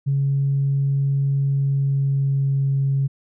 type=tone with pitch glide; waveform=sine; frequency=138.59 to 137.16 Hz; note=C#3 to C#3; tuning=0 to -18 cents; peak=-16 dBFS; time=0.06-3.08 s; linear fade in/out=20 ms; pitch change=-18 cents; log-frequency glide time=1.44-2.79 s; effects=tanh soft clip ceiling -12 dBFS